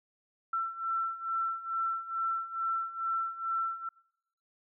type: beating tone pair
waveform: sine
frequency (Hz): 1341 / 1343.3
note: E6 / E6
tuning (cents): +29 / +32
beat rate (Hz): 2.3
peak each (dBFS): -36 / -32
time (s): 0.53-3.89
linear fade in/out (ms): 5
effects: noise-tail reverb RT60 0.9 s tail -26 dB re dry